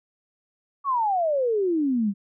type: exponential sweep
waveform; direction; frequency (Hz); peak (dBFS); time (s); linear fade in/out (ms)
sine; down; 1152 to 190.8; -20; 0.84-2.14; 50
effects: none